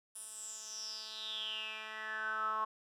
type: tone with band-pass filter sweep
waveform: 10% pulse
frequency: 217.5 Hz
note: A3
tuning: 20 cents flat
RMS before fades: -41 dBFS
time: 0.15-2.65 s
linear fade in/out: 10 ms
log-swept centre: 10000 to 1100 Hz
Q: 9.1
effects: none